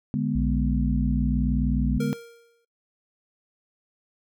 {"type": "chord", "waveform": "sine", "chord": "G# diminished", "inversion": "second", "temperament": "equal", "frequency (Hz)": [146.83, 207.7, 246.9], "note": ["D3", "G#3", "B3"], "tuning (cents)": [0, 0, 0], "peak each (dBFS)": -27, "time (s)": [0.14, 2.13], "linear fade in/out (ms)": 0}
{"type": "tone", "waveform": "sine", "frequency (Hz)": 60.1, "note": "B1", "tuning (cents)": -46, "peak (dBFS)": -24, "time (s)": [0.35, 1.98], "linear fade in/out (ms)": 5}
{"type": "tone with exponential decay", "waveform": "square", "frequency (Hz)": 466.8, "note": "A#4", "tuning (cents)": 2, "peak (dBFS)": -29, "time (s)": [2, 2.65], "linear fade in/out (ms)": 5, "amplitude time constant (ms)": 140}
{"effects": ["noise-tail reverb RT60 0.2 s tail -25 dB re dry"]}